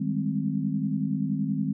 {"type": "chord", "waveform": "sine", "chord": "Ab major seventh", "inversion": "second", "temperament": "equal with one note detuned", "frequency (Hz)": [155.56, 197.13, 207.7, 261.6], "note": ["Eb3", "G3", "Ab3", "C4"], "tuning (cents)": [0, 10, 0, 0], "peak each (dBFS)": -30, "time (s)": [0, 1.73], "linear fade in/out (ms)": 10, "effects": []}